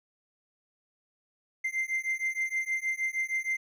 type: beating tone pair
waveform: triangle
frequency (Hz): 2084 / 2090.4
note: C7 / C7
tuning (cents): -7 / -2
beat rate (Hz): 6.4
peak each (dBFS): -30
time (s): 1.64-3.57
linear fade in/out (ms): 10
effects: none